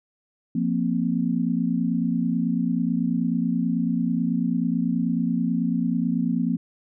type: chord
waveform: sine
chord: F suspended fourth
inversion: none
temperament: equal with one note detuned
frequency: 174.61 / 232.4 / 261.6 Hz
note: F3 / Bb3 / C4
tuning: 0 / -5 / 0 cents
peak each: -25 / -24 / -26 dBFS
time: 0.55-6.57 s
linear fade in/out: 5 ms
effects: none